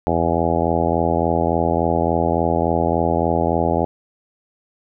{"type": "harmonic tone", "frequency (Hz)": 83.5, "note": "E2", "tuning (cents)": 23, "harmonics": [1, 2, 3, 4, 5, 6, 7, 8, 9, 10], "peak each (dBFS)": [-25, -25, -25, -25, -25, -25, -25, -25, -25, -25], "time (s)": [0.07, 3.85], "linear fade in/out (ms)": 0, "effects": []}